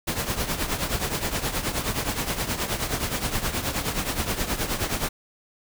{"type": "noise with tremolo", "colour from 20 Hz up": "pink", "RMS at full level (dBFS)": -24, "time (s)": [0.07, 5.09], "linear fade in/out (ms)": 10, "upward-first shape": "triangle", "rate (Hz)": 9.5, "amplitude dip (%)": 75, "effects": []}